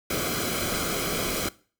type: noise with comb filter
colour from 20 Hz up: pink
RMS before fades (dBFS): -28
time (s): 0.1-1.49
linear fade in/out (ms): 5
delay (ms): 1.1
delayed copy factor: -0.7
effects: noise-tail reverb RT60 0.4 s tail -20 dB re dry